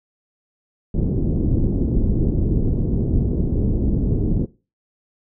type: low-pass noise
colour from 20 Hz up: pink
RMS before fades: -19 dBFS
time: 0.94-4.46 s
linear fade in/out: 10 ms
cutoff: 360 Hz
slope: 24 dB/octave
effects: noise-tail reverb RT60 0.3 s tail -18 dB re dry